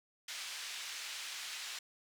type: band-pass noise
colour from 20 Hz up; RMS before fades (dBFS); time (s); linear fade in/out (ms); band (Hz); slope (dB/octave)
pink; -44; 0.28-1.79; 5; 2200 to 6700; 12
effects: none